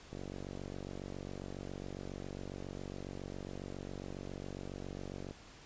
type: click train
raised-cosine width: 2 ms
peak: -30 dBFS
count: 246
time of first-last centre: 0.13-5.31 s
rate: 47.3 Hz
effects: pink hiss -56 dBFS RMS until 5.65 s + resampled to 16000 Hz